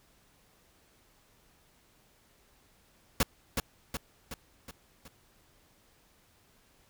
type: noise with echo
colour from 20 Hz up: pink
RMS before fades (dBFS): -25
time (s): 3.2-3.23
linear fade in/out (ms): 2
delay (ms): 370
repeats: 5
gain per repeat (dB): -5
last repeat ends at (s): 5.08
effects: pink hiss -65 dBFS RMS until 6.89 s